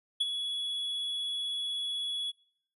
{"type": "tone with ADSR envelope", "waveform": "triangle", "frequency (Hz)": 3379, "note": "G#7", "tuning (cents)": 29, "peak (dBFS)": -22, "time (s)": [0.2, 2.32], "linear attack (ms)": 11, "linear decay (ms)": 32, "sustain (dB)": -8, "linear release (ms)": 23, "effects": ["noise-tail reverb RT60 0.7 s tail -23 dB re dry", "resampled to 32000 Hz"]}